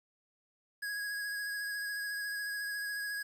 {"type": "tone with vibrato", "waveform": "square", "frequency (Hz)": 1657, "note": "G#6", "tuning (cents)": -4, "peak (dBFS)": -36, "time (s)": [0.82, 3.23], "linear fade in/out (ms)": 10, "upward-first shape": "sine", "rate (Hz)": 14, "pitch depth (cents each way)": 19, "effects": ["11-bit"]}